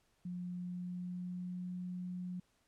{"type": "tone with pitch glide", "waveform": "sine", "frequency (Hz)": [178.3, 180.27], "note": ["F3", "F#3"], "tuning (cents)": [36, -45], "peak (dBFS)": -39, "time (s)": [0.25, 2.4], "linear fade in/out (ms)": 5, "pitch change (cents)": 19, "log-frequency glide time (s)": [0.54, 1.72], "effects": ["pink hiss -75 dBFS RMS until 2.67 s", "low-pass 11000 Hz 12 dB/octave"]}